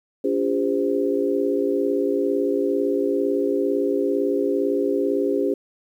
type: tone cluster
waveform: sine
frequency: 283.6 / 345.7 / 403.5 / 516 Hz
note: C#4 / F4 / G#4 / C5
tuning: +40 / -18 / -50 / -24 cents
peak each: -24 / -27 / -22 / -26 dBFS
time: 0.24-5.54 s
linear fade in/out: 5 ms
effects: 9-bit